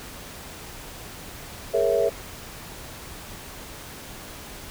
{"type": "chord", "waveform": "sine", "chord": "A# half-diminished seventh", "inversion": "third", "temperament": "equal", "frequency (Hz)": [415.3, 466.2, 554.4, 659.3], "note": ["G#4", "A#4", "C#5", "E5"], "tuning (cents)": [0, 0, 0, 0], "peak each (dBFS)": [-25, -23, -25, -24], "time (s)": [1.73, 2.1], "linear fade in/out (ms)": 20, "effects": ["pink hiss -40 dBFS RMS until 4.7 s"]}